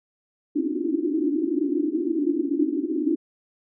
white band-pass noise, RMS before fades -24 dBFS, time 0.55-3.16 s, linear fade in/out 10 ms, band 270 to 350 Hz, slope 96 dB/octave, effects none

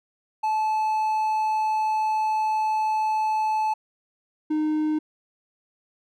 triangle tone pair in turn, 867 / 307.6 Hz, A5 / D#4, -26 / -20 cents, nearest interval octave + tritone, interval 1794 cents, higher first, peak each -19 dBFS, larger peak neither, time 0.43-3.74 / 4.5-4.99 s, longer first, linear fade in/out 10 ms, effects none

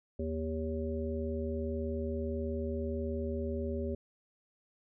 harmonic tone with a mistuned harmonic, 79.2 Hz, D#2, 31 cents sharp, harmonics 1 / 3 / 5 / 7, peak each -36 / -38 / -38 / -41 dBFS, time 0.19-3.95 s, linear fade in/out 5 ms, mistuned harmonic 7, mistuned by +15 cents, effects none

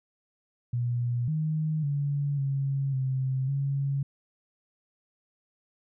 sine tone with pitch steps, 121 / 155.7 / 142.8 / 137.5 / 131.6 / 138.8 Hz, B2 / D#3 / D3 / C#3 / C3 / C#3, -35 / +2 / -48 / -14 / +10 / +3 cents, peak -25 dBFS, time 0.73-4.03 s, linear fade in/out 5 ms, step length 550 ms, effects none

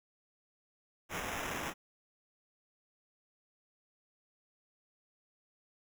white noise with sample-and-hold, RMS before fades -39 dBFS, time 1.09-1.74 s, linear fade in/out 50 ms, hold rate 4410 Hz, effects none

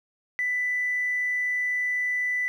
triangle tone with tanh clipping, 1988 Hz, B6, 11 cents sharp, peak -23 dBFS, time 0.39-2.48 s, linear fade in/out 0 ms, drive 1 dB, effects none

